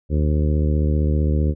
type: harmonic tone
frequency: 75.4 Hz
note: D2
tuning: 46 cents sharp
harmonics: 1 / 2 / 3 / 4 / 5 / 6 / 7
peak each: -17 / -23 / -27 / -29 / -31 / -33 / -34 dBFS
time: 0.09-1.55 s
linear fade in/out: 50 ms
effects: none